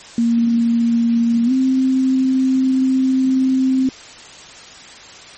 sine tone with pitch glide, 233.1 to 261.6 Hz, A#3 to C4, 0 to 0 cents, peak -12 dBFS, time 0.18-3.89 s, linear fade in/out 2 ms, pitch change +200 cents, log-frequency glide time 1.45-1.52 s, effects white hiss -38 dBFS RMS until 5.37 s + MP3 32 kbps

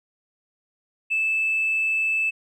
triangle tone with tanh clipping, 2627 Hz, E7, 7 cents flat, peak -20 dBFS, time 1.1-2.31 s, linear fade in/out 20 ms, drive 4 dB, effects none

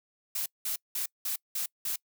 blue noise bursts, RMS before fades -32 dBFS, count 6, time 0.35-1.96 s, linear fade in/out 5 ms, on 110 ms, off 190 ms, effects noise-tail reverb RT60 0.1 s tail -25 dB re dry

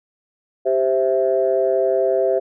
sine chord, C major, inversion second, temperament equal, 392 / 523.3 / 659.3 Hz, G4 / C5 / E5, 0 / 0 / 0 cents, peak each -19 dBFS, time 0.65-2.4 s, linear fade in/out 20 ms, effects tanh soft clip ceiling -6 dBFS

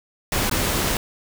pink noise with dropouts, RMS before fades -22 dBFS, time 0.32-0.97 s, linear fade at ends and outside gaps 2 ms, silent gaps 0.497-0.512 s, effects none

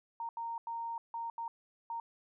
sine tone bursts at uneven times, 925 Hz, A#5, 14 cents flat, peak -36 dBFS, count 6, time 0.2-0.29 / 0.37-0.58 / 0.67-0.98 / 1.14-1.3 / 1.38-1.48 / 1.9-2 s, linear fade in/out 2 ms, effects none

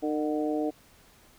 harmonic tone with a mistuned harmonic, 152.3 Hz, D#3, 37 cents flat, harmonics 2 / 3 / 4 / 5, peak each -28 / -32 / -34 / -36 dBFS, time 0.02-0.71 s, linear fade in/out 20 ms, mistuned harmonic 5, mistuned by -48 cents, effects pink hiss -58 dBFS RMS until 1.38 s

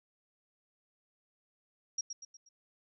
sine tone with echo, 5630 Hz, F8, 13 cents sharp, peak -31 dBFS, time 1.98-2.01 s, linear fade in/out 5 ms, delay 120 ms, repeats 4, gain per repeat -7 dB, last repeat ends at 2.49 s, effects none

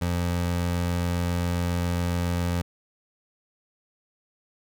25% pulse tone, 87.31 Hz, F2, in tune, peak -20 dBFS, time 0.01-2.62 s, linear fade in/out 10 ms, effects none

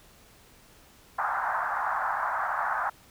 pink band-pass noise, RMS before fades -29 dBFS, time 1.18-2.9 s, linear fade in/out 10 ms, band 730 to 1600 Hz, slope 48 dB/octave, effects pink hiss -56 dBFS RMS until 3.1 s

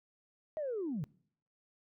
sine linear sweep, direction down, 641 to 129.8 Hz, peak -33 dBFS, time 0.57-1.04 s, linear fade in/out 0 ms, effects noise-tail reverb RT60 0.6 s tail -24 dB re dry + tanh soft clip ceiling -30 dBFS

